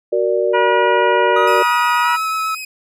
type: chord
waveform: sine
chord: Gb augmented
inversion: none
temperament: equal with one note detuned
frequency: 373 / 466.2 / 587.3 Hz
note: Gb4 / Bb4 / D5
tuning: +14 / 0 / 0 cents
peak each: -18 dBFS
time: 0.12-1.63 s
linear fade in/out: 10 ms
type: harmonic tone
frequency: 481.2 Hz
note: B4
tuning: 45 cents flat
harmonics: 2 / 3 / 4 / 5 / 6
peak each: -16 / -21 / -25 / -27 / -29 dBFS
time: 0.53-2.17 s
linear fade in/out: 20 ms
type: tone with pitch glide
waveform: triangle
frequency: 1258 to 1298.6 Hz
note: D#6 to E6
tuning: +19 to -26 cents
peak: -16 dBFS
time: 1.36-2.55 s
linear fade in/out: 5 ms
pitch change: +55 cents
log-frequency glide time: 2.02-2.09 s
type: tone with vibrato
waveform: sawtooth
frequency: 2512 Hz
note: D#7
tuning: 16 cents sharp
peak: -23 dBFS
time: 1.47-2.65 s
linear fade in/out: 5 ms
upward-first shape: triangle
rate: 8.2 Hz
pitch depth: 32 cents each way
effects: none